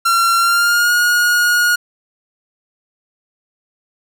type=tone with pitch glide; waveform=45% pulse; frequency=1367 to 1439.1 Hz; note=F6 to F#6; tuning=-37 to -48 cents; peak=-11 dBFS; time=0.05-1.76 s; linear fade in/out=10 ms; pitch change=+89 cents; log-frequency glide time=0.38-0.92 s; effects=none